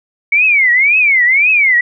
sine tone with vibrato, 2217 Hz, C#7, in tune, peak -7 dBFS, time 0.32-1.81 s, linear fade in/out 5 ms, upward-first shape triangle, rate 1.9 Hz, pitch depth 280 cents each way, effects none

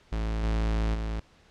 45% pulse tone with level steps, 54.5 Hz, A1, 16 cents flat, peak -27 / -24 / -29 dBFS, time 0.12-1.2 s, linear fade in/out 5 ms, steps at 0.43 / 0.94 s, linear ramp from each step 10 ms, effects pink hiss -59 dBFS RMS until 1.5 s + low-pass 5000 Hz 12 dB/octave

